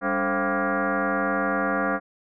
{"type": "tone with frequency modulation", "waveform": "sine", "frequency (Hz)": 440, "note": "A4", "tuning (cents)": 0, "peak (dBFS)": -21, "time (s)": [0.01, 2], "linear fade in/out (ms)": 50, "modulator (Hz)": 242, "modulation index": 5, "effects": []}